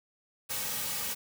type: noise with comb filter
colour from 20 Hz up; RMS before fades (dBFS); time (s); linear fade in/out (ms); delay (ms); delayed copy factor
white; -34; 0.49-1.15; 20; 2.9; -0.95
effects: none